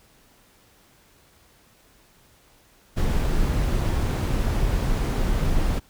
brown noise, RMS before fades -22 dBFS, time 2.96-5.8 s, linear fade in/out 20 ms, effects pink hiss -57 dBFS RMS until 5.89 s

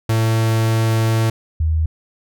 45% pulse / sine tone pair in turn, 112.2 / 79.34 Hz, A2 / D#2, +34 / +34 cents, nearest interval tritone, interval 600 cents, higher first, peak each -14 / -14 dBFS, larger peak neither, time 0.09-1.3 / 1.6-1.86 s, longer first, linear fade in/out 5 ms, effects none

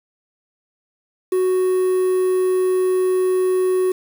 triangle tone with quantisation, 370 Hz, F#4, in tune, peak -13 dBFS, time 1.32-3.92 s, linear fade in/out 5 ms, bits 6, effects none

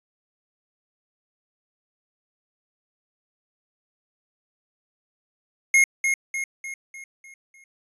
square tone with echo, 2153 Hz, C7, 49 cents sharp, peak -14 dBFS, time 5.74-5.84 s, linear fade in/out 2 ms, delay 300 ms, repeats 6, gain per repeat -6 dB, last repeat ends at 7.64 s, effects resampled to 24000 Hz

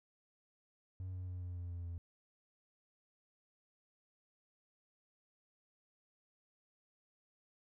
triangle tone with pitch steps, 92.9 / 91.67 / 90.46 / 89.27 / 88.09 / 86.93 / 85.78 Hz, F#2 / F#2 / F#2 / F2 / F2 / F2 / F2, +7 / -16 / -39 / +38 / +15 / -7 / -31 cents, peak -38 dBFS, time 1-1.98 s, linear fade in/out 0 ms, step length 140 ms, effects tanh soft clip ceiling -35 dBFS

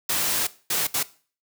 white noise bursts at uneven times, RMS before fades -24 dBFS, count 3, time 0.09-0.47 / 0.7-0.87 / 0.94-1.03 s, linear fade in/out 5 ms, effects noise-tail reverb RT60 0.4 s tail -18 dB re dry + high-pass 100 Hz 12 dB/octave

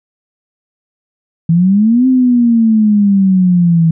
sine exponential two-way sweep, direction up then down, 161.5 to 261.6 to 161.5 Hz, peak -6 dBFS, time 1.49-3.91 s, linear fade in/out 5 ms, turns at 2.07 s, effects none

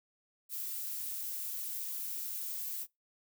violet noise, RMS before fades -39 dBFS, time 0.49-2.87 s, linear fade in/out 50 ms, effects noise-tail reverb RT60 0.2 s tail -24 dB re dry

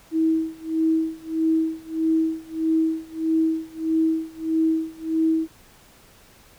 sine tone with tremolo, 321.5 Hz, E4, 43 cents flat, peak -16 dBFS, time 0.11-5.48 s, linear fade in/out 50 ms, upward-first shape sine, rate 1.6 Hz, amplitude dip 95%, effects pink hiss -52 dBFS RMS until 6.58 s

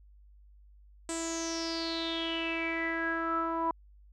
sawtooth tone with low-pass filter sweep, 329.6 Hz, E4, in tune, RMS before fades -33 dBFS, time 1.09-3.71 s, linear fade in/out 2 ms, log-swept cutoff 8100 to 1000 Hz, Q 8.9, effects added 50 Hz sine -54 dBFS peak until 4.12 s

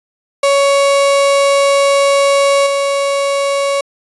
35% pulse tone with level steps, 558 Hz, C#5, 11 cents sharp, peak -7 / -11 dBFS, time 0.43-3.81 s, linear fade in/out 5 ms, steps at 2.66 s, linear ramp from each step 10 ms, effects resampled to 24000 Hz

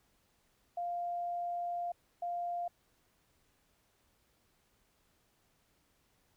sine tone bursts at uneven times, 698.5 Hz, F5, in tune, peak -34 dBFS, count 2, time 0.77-1.92 / 2.22-2.68 s, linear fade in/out 5 ms, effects pink hiss -73 dBFS RMS until 6.36 s

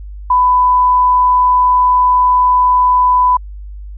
sine tone, 998 Hz, B5, 18 cents sharp, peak -7 dBFS, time 0.3-3.37 s, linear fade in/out 5 ms, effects added 50 Hz sine -26 dBFS peak until 3.97 s

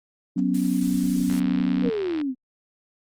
sine chord, F# suspended fourth, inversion none, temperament equal, 185 / 246.9 / 277.2 Hz, F#3 / B3 / C#4, 0 / 0 / 0 cents, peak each -24 dBFS, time 0.36-1.9 s, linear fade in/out 10 ms
blue noise, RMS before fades -36 dBFS, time 0.54-1.4 s, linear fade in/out 5 ms
click train, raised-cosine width 0.3 ms, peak -21 dBFS, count 71, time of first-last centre 1.3-2.214 s, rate 76.6 Hz
sine exponential sweep, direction down, 506 to 246.9 Hz, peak -23 dBFS, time 1.82-2.35 s, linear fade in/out 50 ms
effects low-pass 11000 Hz 12 dB/octave + Opus 24 kbps

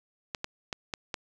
clicks, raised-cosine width 0.2 ms, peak -15 dBFS, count 5, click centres 0.348 / 0.444 / 0.728 / 0.938 / 1.142 s, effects none

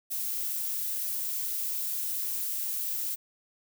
violet noise, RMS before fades -32 dBFS, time 0.1-3.16 s, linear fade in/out 20 ms, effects none

